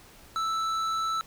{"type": "tone with hard clipping", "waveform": "sine", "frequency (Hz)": 1318.5, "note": "E6", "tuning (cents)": 0, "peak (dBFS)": -28, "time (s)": [0.36, 1.21], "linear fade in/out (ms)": 0, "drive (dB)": 9, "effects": ["pink hiss -53 dBFS RMS until 1.26 s"]}